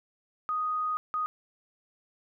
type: tone bursts at uneven times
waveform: sine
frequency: 1244.5 Hz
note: D#6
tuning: in tune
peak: -27 dBFS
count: 2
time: 0.49-0.97 / 1.14-1.26 s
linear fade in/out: 0 ms
effects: none